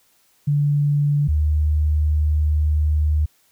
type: tone pair in turn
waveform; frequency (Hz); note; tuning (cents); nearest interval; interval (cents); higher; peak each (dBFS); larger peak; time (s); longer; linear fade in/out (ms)
sine; 145.2 / 75.92; D3 / D#2; -19 / -42; major seventh; 1123; first; -15; neither; 0.47-1.28 / 1.28-3.26; second; 10
effects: white hiss -60 dBFS RMS until 3.51 s